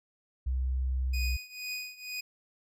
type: tone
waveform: sine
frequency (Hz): 64.4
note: C2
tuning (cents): -27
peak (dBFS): -27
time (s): 0.46-1.37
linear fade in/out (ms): 10
type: tone with tremolo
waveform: 25% pulse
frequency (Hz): 2486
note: D#7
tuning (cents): -2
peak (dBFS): -29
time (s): 1.13-2.21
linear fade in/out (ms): 10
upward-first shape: triangle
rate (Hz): 2.1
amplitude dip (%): 90
effects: none